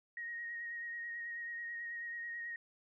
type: tone with vibrato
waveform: sine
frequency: 1876 Hz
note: A#6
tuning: 11 cents sharp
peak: -40 dBFS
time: 0.17-2.56 s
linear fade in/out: 2 ms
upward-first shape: sine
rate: 9.2 Hz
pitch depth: 20 cents each way
effects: none